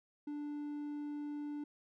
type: tone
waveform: triangle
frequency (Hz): 293.7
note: D4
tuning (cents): 0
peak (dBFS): -37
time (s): 0.27-1.64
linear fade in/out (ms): 5
effects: none